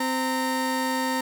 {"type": "tone pair together", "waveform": "30% pulse", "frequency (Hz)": [259.5, 920], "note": ["C4", "A#5"], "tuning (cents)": [-14, -23], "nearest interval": "octave + minor seventh", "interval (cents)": 2191, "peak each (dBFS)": -24, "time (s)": [0, 1.21], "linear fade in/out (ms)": 5, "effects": []}